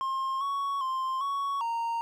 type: tone with pitch steps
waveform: triangle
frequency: 1065 / 1114 / 1049 / 1115 / 926 Hz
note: C6 / C#6 / C6 / C#6 / A#5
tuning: +30 / +8 / +4 / +10 / -12 cents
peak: -26 dBFS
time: 0.01-2.01 s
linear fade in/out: 0 ms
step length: 400 ms
effects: none